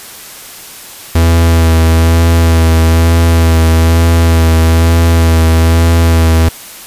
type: tone with vibrato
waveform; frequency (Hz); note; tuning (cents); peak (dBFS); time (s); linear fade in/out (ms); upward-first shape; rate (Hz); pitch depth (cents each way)
45% pulse; 82.4; E2; 0; -5; 1.15-6.49; 5; sine; 1.1; 21
effects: white hiss -30 dBFS RMS until 6.86 s + resampled to 32000 Hz